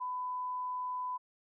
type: tone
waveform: sine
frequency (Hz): 1001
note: B5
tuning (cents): +23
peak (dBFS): -34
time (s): 0-1.18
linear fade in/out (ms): 20
effects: none